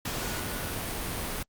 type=tone in noise; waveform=sine; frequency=1461 Hz; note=F#6; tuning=22 cents flat; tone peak=-43 dBFS; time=0.21-0.71 s; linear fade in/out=5 ms; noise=pink; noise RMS=-33 dBFS; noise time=0.05-1.43 s; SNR=-13 dB; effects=Opus 48 kbps